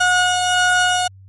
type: tone pair together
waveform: 30% pulse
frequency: 726 / 1450.4 Hz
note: F#5 / F#6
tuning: -33 / -35 cents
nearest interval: octave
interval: 1198 cents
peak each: -14 dBFS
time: 0-1.08 s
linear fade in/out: 10 ms
effects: added 96 Hz sine -40 dBFS peak until 1.28 s + MP3 48 kbps